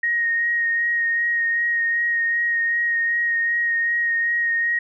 sine tone with vibrato, 1870 Hz, A#6, 5 cents sharp, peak -18 dBFS, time 0.03-4.79 s, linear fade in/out 5 ms, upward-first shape sine, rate 2.6 Hz, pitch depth 17 cents each way, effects none

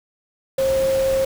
sine tone in noise, 534 Hz, C5, 35 cents sharp, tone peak -16 dBFS, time 0.58-1.25 s, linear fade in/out 5 ms, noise pink, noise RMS -31 dBFS, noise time 0.58-1.25 s, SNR +12 dB, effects none

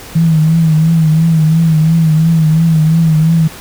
sine tone with vibrato, 160.3 Hz, E3, 48 cents flat, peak -6 dBFS, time 0.15-3.48 s, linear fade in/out 10 ms, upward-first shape triangle, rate 2.9 Hz, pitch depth 71 cents each way, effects pink hiss -31 dBFS RMS until 3.6 s

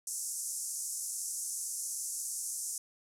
white band-pass noise, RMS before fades -38 dBFS, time 0.07-2.78 s, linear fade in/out 2 ms, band 5800 to 11000 Hz, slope 48 dB/octave, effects none

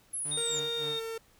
sine linear sweep, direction down, 11175 to 6840 Hz, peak -32 dBFS, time 0.13-0.6 s, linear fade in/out 10 ms
sawtooth tone with tremolo, 147.8 Hz, D3, 11 cents sharp, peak -37 dBFS, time 0.25-1 s, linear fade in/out 5 ms, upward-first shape sine, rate 3.6 Hz, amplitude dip 95%
sine tone, 3680 Hz, A#7, 23 cents flat, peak -32 dBFS, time 0.31-1 s, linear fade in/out 10 ms
45% pulse tone with pitch glide, 466.2 to 452.1 Hz, A#4 to A4, 0 to +47 cents, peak -35 dBFS, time 0.37-1.18 s, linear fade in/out 5 ms, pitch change -53 cents, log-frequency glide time 0.78-0.91 s
effects pink hiss -63 dBFS RMS until 1.39 s

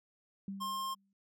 sine tone with exponential decay, 196 Hz, G3, in tune, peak -36 dBFS, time 0.48-1.13 s, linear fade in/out 2 ms, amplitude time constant 140 ms
square tone, 1063 Hz, C6, 27 cents sharp, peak -36 dBFS, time 0.6-0.95 s, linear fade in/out 20 ms
effects none

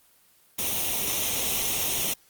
white noise with comb filter, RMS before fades -27 dBFS, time 0.58-2.14 s, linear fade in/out 10 ms, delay 0.32 ms, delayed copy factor +0.65, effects white hiss -60 dBFS RMS until 2.29 s + Opus 24 kbps

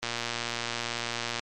click train, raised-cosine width 0.2 ms, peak -13 dBFS, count 162, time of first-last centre 0.03-1.394 s, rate 118 Hz, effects MP3 64 kbps

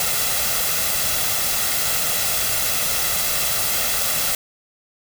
white noise with comb filter, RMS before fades -21 dBFS, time 0-4.35 s, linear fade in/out 2 ms, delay 1.5 ms, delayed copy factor +0.55, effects none

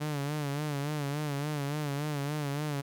sawtooth tone with vibrato, 145.9 Hz, D3, 11 cents flat, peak -27 dBFS, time 0-2.82 s, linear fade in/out 20 ms, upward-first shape sine, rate 3.5 Hz, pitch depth 77 cents each way, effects none

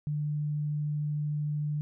sine tone, 148.9 Hz, D3, 24 cents sharp, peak -28 dBFS, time 0.07-1.81 s, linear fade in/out 0 ms, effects none

